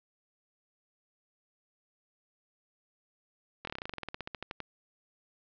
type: slowing click train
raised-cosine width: 0.3 ms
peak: -21 dBFS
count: 20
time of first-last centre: 3.65-4.603 s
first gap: 23 ms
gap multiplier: 1.08
effects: low-pass 5000 Hz 12 dB/octave